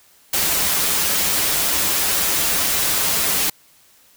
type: noise with comb filter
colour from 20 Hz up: white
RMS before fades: -19 dBFS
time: 0.33-3.5 s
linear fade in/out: 5 ms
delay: 8.2 ms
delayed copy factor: -0.55
effects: white hiss -53 dBFS RMS until 4.16 s